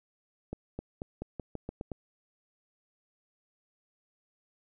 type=accelerating click train; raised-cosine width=2 ms; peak=-23 dBFS; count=9; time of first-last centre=0.53-1.917 s; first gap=260 ms; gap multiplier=0.88; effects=none